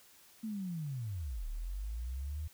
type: linear two-way sweep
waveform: sine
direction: down then up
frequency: 226.3 to 35 to 79.6 Hz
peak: -36 dBFS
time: 0.43-2.48 s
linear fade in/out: 10 ms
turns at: 1.47 s
effects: white hiss -61 dBFS RMS until 2.53 s